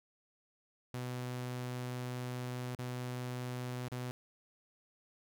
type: tone with dropouts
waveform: sawtooth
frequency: 124.8 Hz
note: B2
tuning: 19 cents sharp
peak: -34 dBFS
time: 0.94-4.11 s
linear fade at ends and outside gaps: 0 ms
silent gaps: 2.751-2.789 / 3.883-3.918 s
effects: none